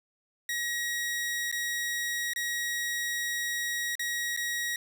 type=tone with dropouts; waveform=sawtooth; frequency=1900 Hz; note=A#6; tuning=33 cents sharp; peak=-26 dBFS; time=0.49-4.76 s; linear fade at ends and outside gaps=2 ms; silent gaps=1.515-1.525 / 2.335-2.36 / 3.954-3.994 / 4.365-4.373 s; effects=none